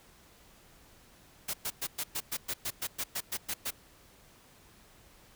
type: noise bursts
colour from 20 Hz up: white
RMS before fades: -34 dBFS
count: 14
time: 1.48-3.708 s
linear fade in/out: 10 ms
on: 57 ms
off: 110 ms
effects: pink hiss -59 dBFS RMS until 5.35 s